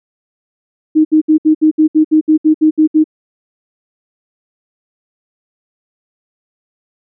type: tone bursts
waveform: sine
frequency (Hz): 311.1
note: D#4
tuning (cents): 0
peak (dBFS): -5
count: 13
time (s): 0.95-3.042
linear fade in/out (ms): 20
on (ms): 100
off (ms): 66
effects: none